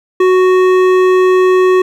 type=tone with hard clipping; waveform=triangle; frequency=370 Hz; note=F#4; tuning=in tune; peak=-8 dBFS; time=0.2-1.82 s; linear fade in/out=5 ms; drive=16 dB; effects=none